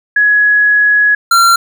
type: tone pair in turn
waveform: sine / square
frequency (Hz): 1679 / 1370.7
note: G#6 / F6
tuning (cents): +18 / -33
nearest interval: major third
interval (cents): 351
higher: first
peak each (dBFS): -6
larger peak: neither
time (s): 0.16-1.15 / 1.31-1.56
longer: first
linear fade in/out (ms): 5
effects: none